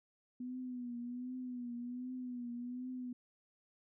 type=tone with vibrato; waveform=sine; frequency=246.9 Hz; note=B3; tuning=in tune; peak=-40 dBFS; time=0.4-3.13 s; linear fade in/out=5 ms; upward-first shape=triangle; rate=1.3 Hz; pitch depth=65 cents each way; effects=none